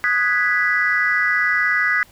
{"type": "chord", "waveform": "sine", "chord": "G# minor seventh", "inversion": "second", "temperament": "equal", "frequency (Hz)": [1244.5, 1480, 1661.2, 1975.5], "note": ["D#6", "F#6", "G#6", "B6"], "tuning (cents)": [0, 0, 0, 0], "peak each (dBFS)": [-24, -22, -20, -18], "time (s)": [0.04, 2.03], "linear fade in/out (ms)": 0, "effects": ["tanh soft clip ceiling -7 dBFS", "pink hiss -50 dBFS RMS until 2.11 s"]}